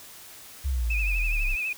sine exponential sweep, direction down, 70.4 to 30.87 Hz, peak -23 dBFS, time 0.64-1.56 s, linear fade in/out 20 ms
sine tone with vibrato, 2534 Hz, D#7, 31 cents sharp, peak -26 dBFS, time 0.9-1.73 s, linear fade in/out 5 ms, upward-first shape triangle, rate 12 Hz, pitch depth 90 cents each way
effects tanh soft clip ceiling -15 dBFS + white hiss -46 dBFS RMS until 1.77 s

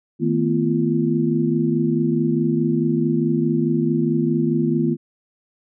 sine tone cluster, 156.6 / 225 / 249.7 / 342.5 Hz, D#3 / A3 / B3 / F4, +11 / +39 / +19 / -34 cents, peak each -22 dBFS, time 0.19-4.97 s, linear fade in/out 50 ms, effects none

